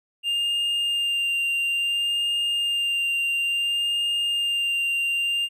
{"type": "tone with vibrato", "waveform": "triangle", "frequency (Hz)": 2800, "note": "F7", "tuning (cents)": 4, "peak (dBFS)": -20, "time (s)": [0.23, 5.49], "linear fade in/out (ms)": 50, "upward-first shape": "sine", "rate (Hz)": 0.58, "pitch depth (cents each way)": 13, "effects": []}